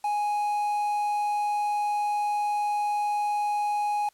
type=tone with quantisation; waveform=triangle; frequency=830.6 Hz; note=G#5; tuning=in tune; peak=-22 dBFS; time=0.04-4.09 s; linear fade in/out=5 ms; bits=7; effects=white hiss -64 dBFS RMS until 4.13 s + low-pass 11000 Hz 12 dB/octave